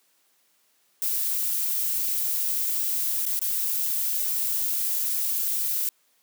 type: noise with dropouts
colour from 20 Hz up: violet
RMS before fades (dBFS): -26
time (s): 1.02-5.89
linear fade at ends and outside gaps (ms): 1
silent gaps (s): 3.254-3.263 / 3.392-3.415
effects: white hiss -66 dBFS RMS until 6.22 s + high-pass 200 Hz 12 dB/octave